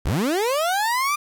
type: linear sweep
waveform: 30% pulse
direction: up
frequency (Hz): 38.89 to 1209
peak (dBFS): -17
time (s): 0.05-1.16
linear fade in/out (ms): 10
effects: 8-bit